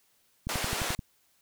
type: click train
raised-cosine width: 5 ms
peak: -21 dBFS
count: 7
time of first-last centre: 0.47-0.992 s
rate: 11.5 Hz
type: band-pass noise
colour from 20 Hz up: pink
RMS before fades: -33 dBFS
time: 0.49-0.95 s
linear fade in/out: 0 ms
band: 470 to 12000 Hz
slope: 12 dB/octave
effects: white hiss -68 dBFS RMS until 1.41 s